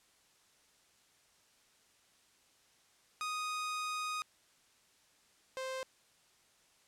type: tone pair in turn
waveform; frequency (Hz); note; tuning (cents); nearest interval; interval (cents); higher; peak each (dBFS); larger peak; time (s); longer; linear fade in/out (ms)
sawtooth; 1244.5 / 523.2; D#6 / C5; 0 / 0; octave + minor third; 1500; first; -32 / -34; first; 3.21-4.22 / 5.57-5.83; first; 0
effects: white hiss -68 dBFS RMS until 6.87 s + low-pass 9000 Hz 12 dB/octave